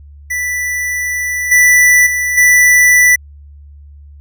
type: tone with level steps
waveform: square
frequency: 1975.5 Hz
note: B6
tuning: in tune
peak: -16 / -6 / -14 / -6 dBFS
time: 0.3-3.16 s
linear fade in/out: 10 ms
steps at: 1.51 / 2.06 / 2.37 s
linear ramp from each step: 10 ms
effects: added 72 Hz sine -34 dBFS peak until 4.2 s